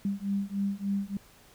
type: beating tone pair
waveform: sine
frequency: 197.2 / 200.6 Hz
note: G3 / G3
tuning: +11 / +40 cents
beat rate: 3.4 Hz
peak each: -31 dBFS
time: 0.05-1.17 s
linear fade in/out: 2 ms
effects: pink hiss -57 dBFS RMS until 1.54 s